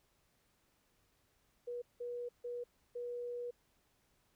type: tone bursts at uneven times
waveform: sine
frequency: 483.8 Hz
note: B4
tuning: 36 cents flat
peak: -39 dBFS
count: 4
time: 1.67-1.82 / 2-2.29 / 2.44-2.64 / 2.95-3.51 s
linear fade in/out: 10 ms
effects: pink hiss -75 dBFS RMS until 4.35 s